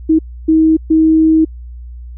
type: tone bursts at uneven times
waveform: sine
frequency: 318.1 Hz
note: D#4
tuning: 38 cents sharp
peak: -6 dBFS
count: 3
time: 0.09-0.19 / 0.48-0.77 / 0.9-1.45 s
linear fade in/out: 10 ms
effects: added 60 Hz sine -27 dBFS peak until 2.17 s